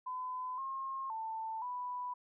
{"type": "tone with pitch steps", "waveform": "sine", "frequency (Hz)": [1012, 1072, 889, 990], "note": ["B5", "C6", "A5", "B5"], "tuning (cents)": [42, 42, 18, 4], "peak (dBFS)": -37, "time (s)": [0.06, 2.14], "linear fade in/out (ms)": 10, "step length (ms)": 520, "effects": []}